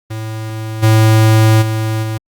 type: tone with level steps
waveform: square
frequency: 110 Hz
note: A2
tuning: in tune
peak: -21 / -7 / -15 / -18 dBFS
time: 0.1-2.18 s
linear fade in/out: 10 ms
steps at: 0.82 / 1.61 / 2.02 s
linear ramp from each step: 20 ms
effects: Opus 32 kbps